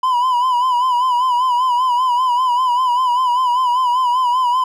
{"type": "tone with vibrato", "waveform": "triangle", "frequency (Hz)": 997, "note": "B5", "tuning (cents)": 16, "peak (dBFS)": -11, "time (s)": [0.03, 4.64], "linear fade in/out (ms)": 5, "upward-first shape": "sine", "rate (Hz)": 5.1, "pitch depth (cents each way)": 69, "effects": []}